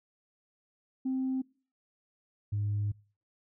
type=tone pair in turn; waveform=sine; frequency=261.6 / 103.28 Hz; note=C4 / G#2; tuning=0 / -9 cents; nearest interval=octave + major third; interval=1609 cents; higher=first; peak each=-27 dBFS; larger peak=neither; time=1.05-1.42 / 2.52-2.92 s; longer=second; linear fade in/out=10 ms; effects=noise-tail reverb RT60 0.4 s tail -24 dB re dry + tanh soft clip ceiling -25 dBFS